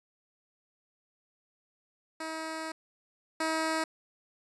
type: tone pair in turn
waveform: 10% pulse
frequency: 319.4 / 319.4 Hz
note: D#4 / D#4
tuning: +45 / +45 cents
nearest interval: unison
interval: 0 cents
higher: neither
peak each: -27 / -20 dBFS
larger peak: second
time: 2.2-2.72 / 3.4-3.84 s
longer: first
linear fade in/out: 5 ms
effects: resampled to 24000 Hz